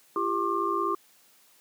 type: tone cluster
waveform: sine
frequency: 341.1 / 397.5 / 1074 / 1185 Hz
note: F4 / G4 / C6 / D6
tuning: -41 / +24 / +45 / +15 cents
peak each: -31 / -31 / -30 / -29 dBFS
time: 0.16-0.95 s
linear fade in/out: 2 ms
effects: white hiss -60 dBFS RMS until 1.6 s + high-pass 150 Hz 12 dB/octave